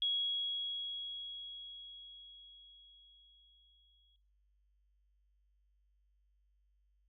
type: tone with exponential decay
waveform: sine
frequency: 3322 Hz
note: G#7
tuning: in tune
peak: -30 dBFS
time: 0.02-4.16 s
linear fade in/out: 1 ms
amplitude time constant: 900 ms
effects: noise-tail reverb RT60 0.8 s tail -19 dB re dry + added 50 Hz sine -70 dBFS peak until 7.08 s